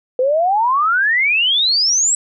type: exponential sweep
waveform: sine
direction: up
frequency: 493.9 to 7940 Hz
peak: -12 dBFS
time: 0.19-2.15 s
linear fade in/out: 2 ms
effects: none